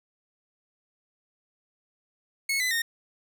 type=tone with pitch steps; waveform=sawtooth; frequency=2192 / 2010 / 1843.2 Hz; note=C#7 / B6 / A#6; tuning=-20 / +30 / -20 cents; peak=-21 dBFS; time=2.49-2.82 s; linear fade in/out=5 ms; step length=110 ms; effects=none